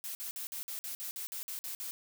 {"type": "noise bursts", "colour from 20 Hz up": "blue", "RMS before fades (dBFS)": -40, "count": 12, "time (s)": [0.04, 1.91], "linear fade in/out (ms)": 0, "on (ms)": 110, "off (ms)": 50, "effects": []}